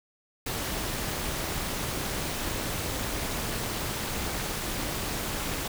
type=noise with amplitude modulation; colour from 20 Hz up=pink; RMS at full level=-29 dBFS; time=0.46-5.68 s; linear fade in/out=5 ms; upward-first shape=sine; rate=260 Hz; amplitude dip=60%; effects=none